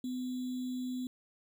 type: tone with sample-and-hold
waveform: sine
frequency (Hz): 252.7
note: B3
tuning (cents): +40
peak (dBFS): -34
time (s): 0.04-1.07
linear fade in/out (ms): 2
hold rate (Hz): 3675
effects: none